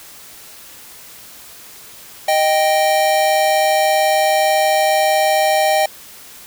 square tone pair together, 622.3 / 784 Hz, D#5 / G5, 0 / 0 cents, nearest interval major third, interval 400 cents, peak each -16 dBFS, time 2.28-5.86 s, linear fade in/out 5 ms, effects white hiss -39 dBFS RMS until 6.46 s

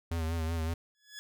square tone with vibrato, 81.8 Hz, E2, 13 cents flat, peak -31 dBFS, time 0.11-0.74 s, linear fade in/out 5 ms, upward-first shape sine, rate 5.3 Hz, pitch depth 49 cents each way
15% pulse tone with exponential growth, 1696 Hz, G#6, 36 cents sharp, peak -33 dBFS, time 0.95-1.19 s, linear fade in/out 0 ms, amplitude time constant 52 ms
effects none

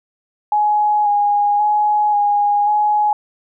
sine tone with vibrato, 830.6 Hz, G#5, in tune, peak -12 dBFS, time 0.52-3.13 s, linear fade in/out 2 ms, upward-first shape square, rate 0.93 Hz, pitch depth 18 cents each way, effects none

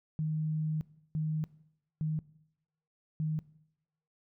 sine tone bursts at uneven times, 155.56 Hz, D#3, in tune, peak -29 dBFS, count 4, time 0.19-0.81 / 1.15-1.44 / 2.01-2.19 / 3.2-3.39 s, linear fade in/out 0 ms, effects noise-tail reverb RT60 0.8 s tail -20 dB re dry

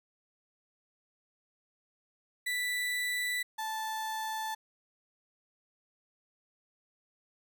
35% pulse tone pair in turn, 1975.5 / 877.7 Hz, B6 / A5, 0 / -5 cents, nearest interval octave + major second, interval 1405 cents, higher first, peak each -29 / -32 dBFS, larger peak first, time 2.46-3.43 / 3.58-4.55 s, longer neither, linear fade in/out 10 ms, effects none

